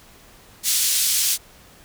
white band-pass noise, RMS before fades -20 dBFS, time 0.63-1.38 s, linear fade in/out 50 ms, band 3700 to 11000 Hz, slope 12 dB/octave, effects pink hiss -49 dBFS RMS until 1.84 s

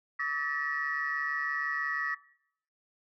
sine tone cluster, 1145 / 1282 / 1776 / 1922 Hz, D6 / E6 / A6 / B6, -44 / -49 / +16 / -48 cents, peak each -38 / -37 / -36 / -31 dBFS, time 0.19-2.15 s, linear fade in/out 10 ms, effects noise-tail reverb RT60 0.7 s tail -21 dB re dry + tanh soft clip ceiling -22 dBFS

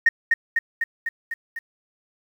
sine tone with echo, 1847 Hz, A#6, 16 cents flat, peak -10 dBFS, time 0.06-0.09 s, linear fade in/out 5 ms, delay 250 ms, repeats 6, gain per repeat -3 dB, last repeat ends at 1.59 s, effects tanh soft clip ceiling -6 dBFS + 8-bit

